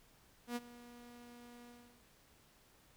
sawtooth tone with ADSR envelope, 240.7 Hz, B3, 44 cents flat, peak -32 dBFS, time 0.47-2.04 s, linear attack 90 ms, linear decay 33 ms, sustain -18 dB, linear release 390 ms, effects pink hiss -67 dBFS RMS until 2.96 s

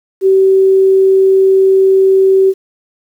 sine tone, 383.6 Hz, G4, 37 cents flat, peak -5 dBFS, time 0.21-2.54 s, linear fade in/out 50 ms, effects 7-bit

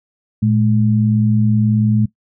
sine tone pair together, 113.77 / 212.3 Hz, A#2 / G#3, -42 / +38 cents, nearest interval major seventh, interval 1080 cents, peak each -14 dBFS, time 0.42-2.06 s, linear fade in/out 10 ms, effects noise-tail reverb RT60 0.1 s tail -18 dB re dry

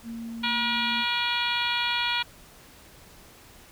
sine tone, 230 Hz, A#3, 23 cents flat, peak -33 dBFS, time 0.03-1.05 s, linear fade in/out 50 ms
harmonic tone, 479.3 Hz, A#4, 48 cents sharp, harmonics 2 / 3 / 4 / 5 / 6 / 7 / 8 / 9, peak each -31 / -32 / -36 / -30 / -34 / -30 / -35 / -36 dBFS, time 0.43-2.23 s, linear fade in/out 10 ms
effects pink hiss -51 dBFS RMS until 3.71 s

